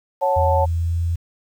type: chord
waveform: sine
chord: F# minor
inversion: second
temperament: equal with one note detuned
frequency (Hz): 551.8 / 740 / 880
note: C#5 / F#5 / A5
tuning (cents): -8 / 0 / 0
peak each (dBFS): -19 / -24 / -19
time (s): 0.21-0.66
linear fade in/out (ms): 20
type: tone with pitch glide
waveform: sine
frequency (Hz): 83.3 to 84.71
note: E2 to E2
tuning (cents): +19 to +48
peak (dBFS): -18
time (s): 0.36-1.16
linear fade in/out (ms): 10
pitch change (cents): +29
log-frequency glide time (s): 0.64-0.99
effects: 8-bit